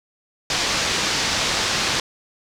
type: low-pass noise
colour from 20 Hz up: white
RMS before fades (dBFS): -22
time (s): 0.5-2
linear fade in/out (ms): 2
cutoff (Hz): 6000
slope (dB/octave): 24
effects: none